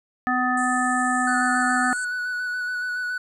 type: harmonic tone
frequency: 251.3 Hz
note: B3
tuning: 30 cents sharp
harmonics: 1 / 3 / 5 / 7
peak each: -25 / -25 / -25 / -25 dBFS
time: 0.27-1.93 s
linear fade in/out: 0 ms
type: band-pass noise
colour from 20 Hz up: white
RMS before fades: -37 dBFS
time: 0.57-2.05 s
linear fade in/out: 5 ms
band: 7300 to 8800 Hz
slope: 96 dB/octave
type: tone with vibrato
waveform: triangle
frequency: 1480 Hz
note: F#6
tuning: in tune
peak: -23 dBFS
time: 1.27-3.18 s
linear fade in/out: 5 ms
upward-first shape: square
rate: 7.1 Hz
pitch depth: 16 cents each way
effects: none